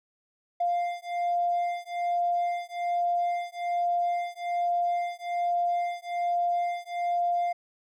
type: beating tone pair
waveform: triangle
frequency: 698.5 / 699.7 Hz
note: F5 / F5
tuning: 0 / +3 cents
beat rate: 1.2 Hz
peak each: -25 dBFS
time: 0.6-7.53 s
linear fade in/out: 10 ms
effects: tanh soft clip ceiling -21 dBFS